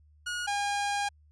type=tone pair in turn; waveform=sawtooth; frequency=1446 / 811.5 Hz; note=F#6 / G#5; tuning=-40 / -40 cents; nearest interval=minor seventh; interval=1000 cents; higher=first; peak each=-28 / -24 dBFS; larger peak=second; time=0.26-0.47 / 0.47-1.09 s; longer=second; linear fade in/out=10 ms; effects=added 75 Hz sine -57 dBFS peak until 1.31 s + resampled to 22050 Hz